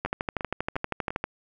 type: two click trains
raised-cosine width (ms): 0.5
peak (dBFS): -12 / -17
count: 16 / 4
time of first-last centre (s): 0.05-1.24 / 0.06-1.105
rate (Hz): 12.6 / 2.87
effects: none